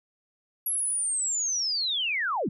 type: linear sweep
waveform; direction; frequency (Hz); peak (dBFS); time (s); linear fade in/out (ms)
sine; down; 11410 to 137.9; -25; 0.66-2.49; 5
effects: none